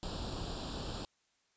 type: noise with comb filter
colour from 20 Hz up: pink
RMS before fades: -40 dBFS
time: 0.03-1.05 s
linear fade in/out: 0 ms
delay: 0.24 ms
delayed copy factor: +0.85
effects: white hiss -75 dBFS RMS until 1.56 s + resampled to 16000 Hz